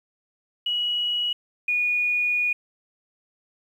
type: tone pair in turn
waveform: sine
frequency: 2917 / 2453 Hz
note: F#7 / D#7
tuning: -25 / -25 cents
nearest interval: minor third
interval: 300 cents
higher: first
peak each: -22 / -20 dBFS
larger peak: second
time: 0.66-1.33 / 1.68-2.53 s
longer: second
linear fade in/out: 5 ms
effects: 9-bit